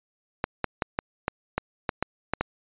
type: clicks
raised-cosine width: 0.5 ms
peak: -9 dBFS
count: 10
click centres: 0.441 / 0.643 / 0.822 / 0.989 / 1.281 / 1.58 / 1.892 / 2.026 / 2.336 / 2.41 s
effects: resampled to 8000 Hz